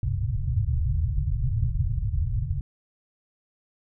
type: low-pass noise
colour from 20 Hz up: white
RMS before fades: -25 dBFS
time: 0.03-2.61 s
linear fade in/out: 2 ms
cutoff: 140 Hz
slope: 96 dB/octave
effects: none